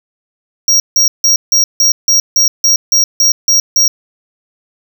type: tone bursts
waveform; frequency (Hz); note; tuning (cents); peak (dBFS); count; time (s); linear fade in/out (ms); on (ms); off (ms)
square; 5640; F8; +16; -7; 12; 0.68-3.88; 2; 120; 160
effects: none